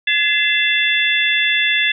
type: tone cluster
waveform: sine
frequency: 1705 / 2056 / 2681 / 3463 Hz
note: G#6 / C7 / E7 / A7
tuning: +45 / -31 / +29 / -28 cents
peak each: -19 dBFS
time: 0.07-1.92 s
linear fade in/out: 5 ms
effects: none